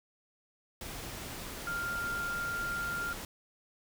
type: tone in noise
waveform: sine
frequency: 1396 Hz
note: F6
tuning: 1 cent flat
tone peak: -33 dBFS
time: 1.67-3.13 s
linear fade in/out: 2 ms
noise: pink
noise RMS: -42 dBFS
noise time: 0.81-3.25 s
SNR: +6 dB
effects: none